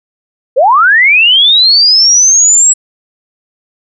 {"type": "linear sweep", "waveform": "sine", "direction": "up", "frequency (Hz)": [466.2, 7780], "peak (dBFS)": -3, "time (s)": [0.56, 2.74], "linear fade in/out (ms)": 20, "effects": []}